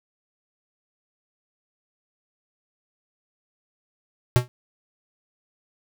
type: tone with exponential decay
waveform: square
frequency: 123.47 Hz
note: B2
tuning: in tune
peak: -10 dBFS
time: 4.36-4.48 s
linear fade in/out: 0 ms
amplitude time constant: 24 ms
effects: none